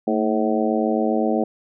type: harmonic tone with a mistuned harmonic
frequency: 107.7 Hz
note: A2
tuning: 37 cents flat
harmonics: 2 / 3 / 4 / 5 / 6 / 7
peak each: -22 / -24 / -25 / -26 / -27 / -27 dBFS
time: 0.07-1.44 s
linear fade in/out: 5 ms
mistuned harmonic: 2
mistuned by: +71 cents
effects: none